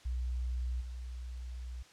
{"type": "tone with level steps", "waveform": "sine", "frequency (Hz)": 61.74, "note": "B1", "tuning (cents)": 0, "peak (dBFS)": [-32, -39], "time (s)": [0.05, 1.83], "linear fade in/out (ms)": 10, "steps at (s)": 0.8, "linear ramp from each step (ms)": 20, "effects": ["white hiss -59 dBFS RMS until 1.92 s", "low-pass 6000 Hz 12 dB/octave"]}